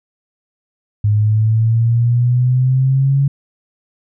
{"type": "exponential sweep", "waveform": "sine", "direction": "up", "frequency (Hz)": [103.83, 140], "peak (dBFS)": -10, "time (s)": [1.04, 3.28], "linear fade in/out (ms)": 5, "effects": []}